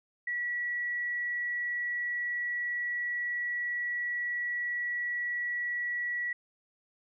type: tone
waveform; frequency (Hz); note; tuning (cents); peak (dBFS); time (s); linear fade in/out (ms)
sine; 1937; B6; -34; -30; 0.27-6.33; 5
effects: none